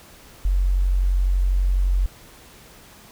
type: tone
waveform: sine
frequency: 45.97 Hz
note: F#1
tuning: 10 cents flat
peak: -16 dBFS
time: 0.45-2.06 s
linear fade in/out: 0 ms
effects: pink hiss -47 dBFS RMS until 3.11 s